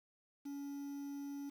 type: tone with quantisation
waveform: triangle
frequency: 282 Hz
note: C#4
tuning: 30 cents sharp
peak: -40 dBFS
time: 0.45-1.5 s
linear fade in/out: 10 ms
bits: 10
effects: none